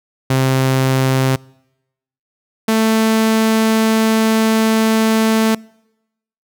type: tone pair in turn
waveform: sawtooth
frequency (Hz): 131.9 / 221.4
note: C3 / A3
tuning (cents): +14 / +11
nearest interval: major sixth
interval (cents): 897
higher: second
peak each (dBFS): -8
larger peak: neither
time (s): 0.3-1.36 / 2.68-5.55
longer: second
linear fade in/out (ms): 5
effects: noise-tail reverb RT60 0.9 s tail -26 dB re dry